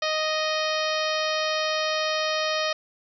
harmonic tone with a mistuned harmonic, 622 Hz, D#5, 1 cent flat, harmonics 1 / 2 / 3 / 4 / 5 / 6 / 7 / 8 / 9, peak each -27 / -30 / -32 / -33 / -34 / -35 / -35 / -36 / -37 dBFS, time 0.02-2.73 s, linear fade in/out 5 ms, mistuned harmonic 7, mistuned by -20 cents, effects none

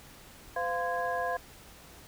sine tone cluster, 510 / 697 / 1031 / 1651 Hz, C5 / F5 / C6 / G#6, -44 / -4 / -26 / -11 cents, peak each -35 / -32 / -36 / -36 dBFS, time 0.56-1.37 s, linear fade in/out 5 ms, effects pink hiss -52 dBFS RMS until 2.07 s

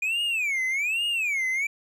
triangle tone with vibrato, 2414 Hz, D7, 47 cents sharp, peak -22 dBFS, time 0.02-1.67 s, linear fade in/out 5 ms, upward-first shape sine, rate 1.2 Hz, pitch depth 290 cents each way, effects none

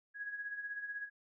sine tone with tremolo, 1661.2 Hz, G#6, in tune, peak -37 dBFS, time 0.14-1.1 s, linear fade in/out 50 ms, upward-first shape sine, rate 16 Hz, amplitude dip 60%, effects none

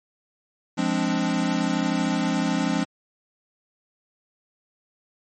square chord, D half-diminished seventh, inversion first, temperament equal, 174.61 / 207.7 / 261.6 / 293.7 Hz, F3 / Ab3 / C4 / D4, 0 / 0 / 0 / 0 cents, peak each -28 / -28 / -27 / -28 dBFS, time 0.77-2.85 s, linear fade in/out 20 ms, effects MP3 32 kbps

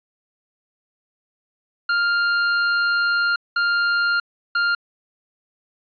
45% pulse tone bursts at uneven times, 1400 Hz, F6, 4 cents sharp, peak -17 dBFS, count 3, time 1.89-3.36 / 3.56-4.2 / 4.55-4.75 s, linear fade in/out 5 ms, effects resampled to 11025 Hz + 9-bit

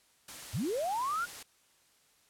white noise, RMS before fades -45 dBFS, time 0.28-1.43 s, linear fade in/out 5 ms
sine linear sweep, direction up, 73.3 to 1460 Hz, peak -30 dBFS, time 0.53-1.26 s, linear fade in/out 20 ms
effects white hiss -67 dBFS RMS until 2.29 s + low-pass 11000 Hz 12 dB/octave

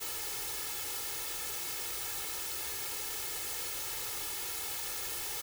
white noise with comb filter, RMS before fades -38 dBFS, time 0-5.42 s, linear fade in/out 20 ms, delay 2.3 ms, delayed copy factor +0.9, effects none

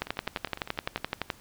two click trains, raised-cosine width 0.3 ms, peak -12 / -22 dBFS, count 16 / 10, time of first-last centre 0.02-1.302 / 0.07-0.977 s, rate 11.7 / 9.92 Hz, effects pink hiss -55 dBFS RMS until 1.4 s

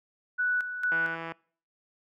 sine tone with tremolo, 1480 Hz, F#6, in tune, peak -24 dBFS, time 0.38-1.16 s, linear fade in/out 20 ms, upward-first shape square, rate 2.2 Hz, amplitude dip 65%
click train, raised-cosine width 0.5 ms, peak -22 dBFS, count 67, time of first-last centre 0.92-1.32 s, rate 165 Hz
effects noise-tail reverb RT60 0.5 s tail -25 dB re dry + high-pass 150 Hz 12 dB/octave

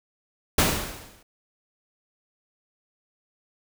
pink noise with exponential decay, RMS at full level -17 dBFS, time 0.58-1.23 s, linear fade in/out 5 ms, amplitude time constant 140 ms, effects none

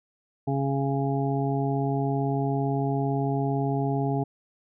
harmonic tone, 137.8 Hz, C#3, 10 cents flat, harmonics 1 / 2 / 3 / 5 / 6, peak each -26 / -29 / -31 / -33 / -34 dBFS, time 0.47-4.24 s, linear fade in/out 10 ms, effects none

